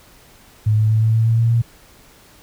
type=tone with pitch steps; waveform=sine; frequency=107.2 / 108.51 / 109.83 / 111.17 / 112.53 / 113.9 / 115.29 / 116.7 Hz; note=A2 / A2 / A2 / A2 / A2 / A#2 / A#2 / A#2; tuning=-45 / -24 / -3 / +18 / +39 / -40 / -19 / +2 cents; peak=-12 dBFS; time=0.66-1.62 s; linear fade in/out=10 ms; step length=120 ms; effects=pink hiss -48 dBFS RMS until 2.42 s